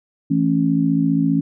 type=chord; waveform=sine; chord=A major; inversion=second; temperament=just; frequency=165 / 220 / 275 Hz; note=E3 / A3 / C#4; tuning=+2 / 0 / -14 cents; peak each=-19 / -22 / -17 dBFS; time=0.3-1.41 s; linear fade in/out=10 ms; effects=none